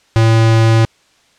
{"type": "tone", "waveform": "square", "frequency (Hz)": 112.8, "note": "A2", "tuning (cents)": 44, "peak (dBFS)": -8, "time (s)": [0.16, 0.85], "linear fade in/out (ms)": 0, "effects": ["white hiss -53 dBFS RMS until 1.38 s", "low-pass 6000 Hz 12 dB/octave"]}